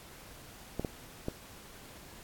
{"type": "clicks", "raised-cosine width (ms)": 2, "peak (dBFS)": -19, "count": 3, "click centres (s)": [0.796, 0.848, 1.284], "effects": ["pink hiss -52 dBFS RMS until 2.23 s", "AAC 64 kbps"]}